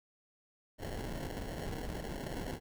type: noise with sample-and-hold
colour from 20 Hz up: pink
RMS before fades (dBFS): -40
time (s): 0.78-2.6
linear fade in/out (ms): 50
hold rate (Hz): 1225
effects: none